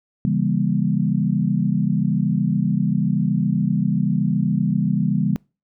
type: chord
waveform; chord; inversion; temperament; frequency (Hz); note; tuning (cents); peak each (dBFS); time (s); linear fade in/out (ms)
sine; C# diminished seventh; none; just; 138.59 / 166.31 / 199.57 / 239.5; C#3 / E3 / G3 / Bb3; 0 / +16 / +31 / +47; -23 / -22 / -21 / -25; 0.25-5.36; 0
effects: noise-tail reverb RT60 0.3 s tail -25 dB re dry